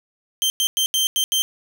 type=tone bursts at uneven times; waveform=sawtooth; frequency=3136 Hz; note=G7; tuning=in tune; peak=-14 dBFS; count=6; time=0.42-0.5 / 0.6-0.67 / 0.77-0.86 / 0.94-1.07 / 1.16-1.24 / 1.32-1.42 s; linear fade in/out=0 ms; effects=none